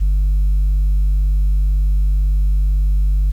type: tone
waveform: sine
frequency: 49 Hz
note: G1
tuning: in tune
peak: -9 dBFS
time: 0-3.32 s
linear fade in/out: 20 ms
effects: tanh soft clip ceiling -11 dBFS + 8-bit